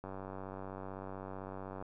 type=click train; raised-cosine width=1 ms; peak=-30 dBFS; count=172; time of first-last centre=0.04-1.825 s; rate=95.8 Hz; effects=none